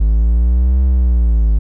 triangle linear two-way sweep, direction up then down, 51.91 to 65.2 to 51.91 Hz, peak -7 dBFS, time 0-1.59 s, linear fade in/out 10 ms, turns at 0.83 s, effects none

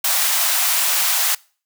white high-pass noise, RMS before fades -18 dBFS, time 0.04-1.35 s, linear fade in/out 5 ms, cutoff 640 Hz, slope 48 dB/octave, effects noise-tail reverb RT60 0.4 s tail -24 dB re dry

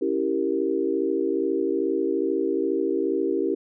sine chord, C# diminished seventh, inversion none, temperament equal, 277.2 / 329.6 / 392 / 466.2 Hz, C#4 / E4 / G4 / Bb4, 0 / 0 / 0 / 0 cents, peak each -29 / -26 / -25 / -29 dBFS, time 0.01-3.55 s, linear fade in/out 10 ms, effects none

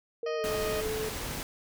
sine tone with pitch glide, 466.2 to 435 Hz, A#4 to A4, 0 to -20 cents, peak -31 dBFS, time 0.23-1.09 s, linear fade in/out 2 ms, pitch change -120 cents, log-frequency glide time 0.36-0.45 s
harmonic tone, 622.3 Hz, D#5, in tune, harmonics 1 / 2 / 3 / 4 / 5 / 7 / 8 / 9, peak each -34 / -40 / -44 / -46 / -48 / -51 / -52 / -53 dBFS, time 0.26-0.81 s, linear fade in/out 5 ms
pink noise, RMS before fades -36 dBFS, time 0.44-1.43 s, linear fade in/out 0 ms
effects none

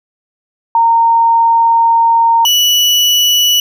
sine / 35% pulse tone pair in turn, 921 / 2950 Hz, A#5 / F#7, -21 / -6 cents, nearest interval octave + minor sixth, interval 2015 cents, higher second, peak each -6 dBFS, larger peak neither, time 0.75-2.45 / 2.45-3.6 s, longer first, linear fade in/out 2 ms, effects none

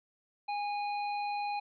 sine tone with hard clipping, 822 Hz, G#5, 18 cents flat, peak -34 dBFS, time 0.48-1.6 s, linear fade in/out 10 ms, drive 15 dB, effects resampled to 11025 Hz

